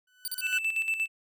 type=tone with exponential growth; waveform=30% pulse; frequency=1496 Hz; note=F#6; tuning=19 cents sharp; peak=-25 dBFS; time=0.07-0.58 s; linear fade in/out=5 ms; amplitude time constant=110 ms
type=tone bursts; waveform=10% pulse; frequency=4600 Hz; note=D8; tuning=37 cents flat; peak=-24 dBFS; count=3; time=0.25-0.408 s; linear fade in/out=0 ms; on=28 ms; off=37 ms
type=tone with tremolo; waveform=triangle; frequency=2647 Hz; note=E7; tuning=7 cents sharp; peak=-23 dBFS; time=0.41-1.08 s; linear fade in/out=50 ms; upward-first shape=square; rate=8.5 Hz; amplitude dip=60%
effects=none